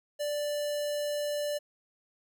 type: tone with notch filter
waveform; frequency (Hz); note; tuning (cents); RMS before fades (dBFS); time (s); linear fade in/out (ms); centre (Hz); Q
square; 587.3; D5; 0; -32; 0.19-1.59; 20; 1500; 1.6
effects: none